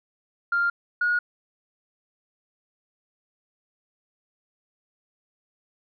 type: tone pair in turn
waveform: sine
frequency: 1396.9 / 1445.3 Hz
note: F6 / F#6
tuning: 0 / -41 cents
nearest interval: minor second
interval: 59 cents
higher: second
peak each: -19 dBFS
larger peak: neither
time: 0.52-0.7 / 1.01-1.19 s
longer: neither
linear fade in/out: 5 ms
effects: tanh soft clip ceiling -15 dBFS